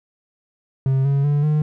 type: tone with pitch steps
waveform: triangle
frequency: 133.6 / 139.35 / 145.36 / 151.62 Hz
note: C3 / C#3 / D3 / D#3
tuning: +36 / +9 / -17 / -44 cents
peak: -13 dBFS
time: 0.86-1.62 s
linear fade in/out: 2 ms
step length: 190 ms
effects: none